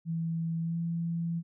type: tone with pitch glide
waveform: sine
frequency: 164.81 to 167.98 Hz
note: E3 to E3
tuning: 0 to +33 cents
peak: -29 dBFS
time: 0.05-1.43 s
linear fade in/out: 50 ms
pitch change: +33 cents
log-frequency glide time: 0.61-0.77 s
effects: none